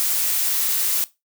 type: noise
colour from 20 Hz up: blue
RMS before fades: -21 dBFS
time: 0-1.04 s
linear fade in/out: 0 ms
effects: noise-tail reverb RT60 0.2 s tail -17 dB re dry